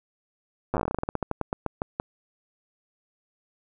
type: slowing click train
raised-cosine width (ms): 1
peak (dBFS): -12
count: 23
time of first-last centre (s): 0.74-1.999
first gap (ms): 8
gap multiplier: 1.16
effects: none